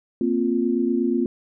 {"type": "chord", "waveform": "sine", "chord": "Bb suspended second", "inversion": "none", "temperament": "equal", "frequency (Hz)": [233.1, 261.6, 349.2], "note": ["Bb3", "C4", "F4"], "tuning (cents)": [0, 0, 0], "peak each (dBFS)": -23, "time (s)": [0.21, 1.26], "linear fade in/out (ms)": 2, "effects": []}